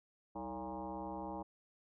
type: tone with frequency modulation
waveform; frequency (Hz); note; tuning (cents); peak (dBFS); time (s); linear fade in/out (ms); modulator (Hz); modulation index
sine; 567; C#5; +39; -40; 0.35-1.43; 10; 124; 3.3
effects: none